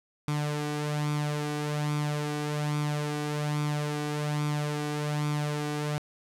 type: tone with flanger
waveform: sawtooth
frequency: 148.7 Hz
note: D3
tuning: 22 cents sharp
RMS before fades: -30 dBFS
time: 0.28-5.98 s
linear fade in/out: 0 ms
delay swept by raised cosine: 0.85 to 2.65 ms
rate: 1.2 Hz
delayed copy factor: +0.55
effects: low-pass 11000 Hz 12 dB/octave